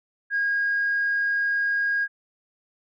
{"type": "tone", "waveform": "sine", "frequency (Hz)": 1633, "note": "G#6", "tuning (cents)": -30, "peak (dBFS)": -20, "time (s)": [0.3, 2.08], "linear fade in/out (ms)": 50, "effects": ["tanh soft clip ceiling -16 dBFS"]}